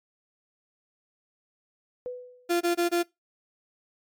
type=tone with exponential decay; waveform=sine; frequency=496.9 Hz; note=B4; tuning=11 cents sharp; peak=-29 dBFS; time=2.06-2.62 s; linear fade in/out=0 ms; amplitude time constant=120 ms
type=tone bursts; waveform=35% pulse; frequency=346 Hz; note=F4; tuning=16 cents flat; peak=-20 dBFS; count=4; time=2.49-3.033 s; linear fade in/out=20 ms; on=120 ms; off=21 ms
effects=noise-tail reverb RT60 0.2 s tail -23 dB re dry + MP3 96 kbps